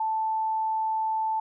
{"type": "tone", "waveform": "sine", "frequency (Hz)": 880, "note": "A5", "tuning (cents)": 0, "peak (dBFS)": -24, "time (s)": [0, 1.4], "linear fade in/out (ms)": 5, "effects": []}